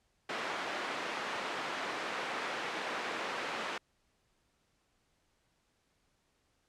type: band-pass noise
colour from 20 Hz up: white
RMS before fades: -38 dBFS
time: 0.29-3.78 s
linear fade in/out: 5 ms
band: 300 to 1900 Hz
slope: 12 dB/octave
effects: pink hiss -75 dBFS RMS until 6.68 s + low-pass 9000 Hz 12 dB/octave